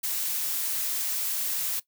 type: noise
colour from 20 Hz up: blue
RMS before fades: -29 dBFS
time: 0.03-1.8 s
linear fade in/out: 10 ms
effects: noise-tail reverb RT60 0.1 s tail -18 dB re dry